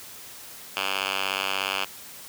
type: tone with band-pass filter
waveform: 5% pulse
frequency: 96.8 Hz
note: G2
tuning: 21 cents flat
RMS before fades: -28 dBFS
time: 0.76-1.85 s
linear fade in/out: 10 ms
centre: 2600 Hz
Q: 1.6
effects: white hiss -43 dBFS RMS until 2.28 s + high-pass 60 Hz 12 dB/octave